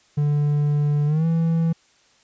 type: tone with pitch glide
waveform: triangle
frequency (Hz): 146.83 to 164.81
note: D3 to E3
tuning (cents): 0 to 0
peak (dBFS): -15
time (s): 0.17-1.73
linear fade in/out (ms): 10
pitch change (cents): +200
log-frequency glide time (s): 1.06-1.26
effects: white hiss -58 dBFS RMS until 2.23 s + resampled to 16000 Hz